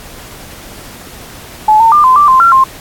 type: tone with pitch steps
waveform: sine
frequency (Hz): 859 / 906 / 1196 / 1029 / 1174 / 1043 / 1367 / 1057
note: A5 / A#5 / D6 / C6 / D6 / C6 / F6 / C6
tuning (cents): -42 / -50 / +31 / -29 / -1 / -6 / -37 / +17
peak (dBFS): -3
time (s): 1.68-2.64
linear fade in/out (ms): 5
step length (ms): 120
effects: pink hiss -32 dBFS RMS until 2.8 s + AAC 64 kbps